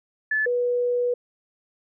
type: tone pair in turn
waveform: sine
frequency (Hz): 1733 / 488.3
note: A6 / B4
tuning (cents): -27 / -20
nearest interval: octave + minor seventh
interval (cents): 2193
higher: first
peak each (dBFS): -20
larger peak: neither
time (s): 0.31-0.46 / 0.46-1.14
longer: second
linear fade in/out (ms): 5
effects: none